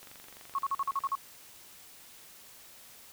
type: click train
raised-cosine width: 0.3 ms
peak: -34 dBFS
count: 26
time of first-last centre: 0.03-1.089 s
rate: 23.6 Hz
type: tone bursts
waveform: sine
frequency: 1100 Hz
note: C#6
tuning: 14 cents flat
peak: -27 dBFS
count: 8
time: 0.55-1.153 s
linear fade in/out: 2 ms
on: 36 ms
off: 45 ms
effects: white hiss -53 dBFS RMS until 3.12 s